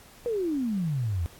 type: exponential sweep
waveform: sine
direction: down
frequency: 493.9 to 79 Hz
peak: -25 dBFS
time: 0.26-1.26 s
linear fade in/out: 0 ms
effects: pink hiss -52 dBFS RMS until 1.39 s + AAC 64 kbps